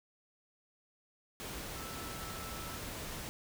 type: tone in noise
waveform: sine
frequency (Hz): 1318.5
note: E6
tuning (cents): 0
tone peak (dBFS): -49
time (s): 1.76-2.77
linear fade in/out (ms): 0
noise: pink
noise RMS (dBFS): -43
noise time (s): 1.4-3.29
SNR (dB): -9
effects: none